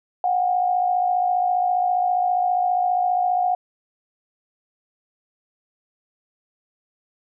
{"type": "tone pair together", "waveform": "sine", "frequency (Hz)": [726, 780.9], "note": ["F#5", "G5"], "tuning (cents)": [-33, -7], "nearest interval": "minor second", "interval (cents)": 126, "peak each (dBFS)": [-18, -26], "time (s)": [0.24, 3.55], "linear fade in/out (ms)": 2, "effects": []}